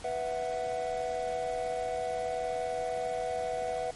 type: chord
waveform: triangle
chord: B suspended fourth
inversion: none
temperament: equal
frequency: 493.9 / 659.3 / 740 Hz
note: B4 / E5 / F#5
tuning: 0 / 0 / 0 cents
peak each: -33 dBFS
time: 0.04-3.91 s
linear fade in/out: 5 ms
effects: pink hiss -48 dBFS RMS until 3.95 s + MP3 48 kbps